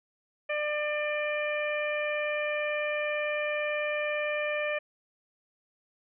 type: harmonic tone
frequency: 597 Hz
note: D5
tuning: 28 cents sharp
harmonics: 1 / 2 / 3 / 4 / 5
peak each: -30 / -40 / -35 / -34 / -45 dBFS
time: 0.49-4.79 s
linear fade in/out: 10 ms
effects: none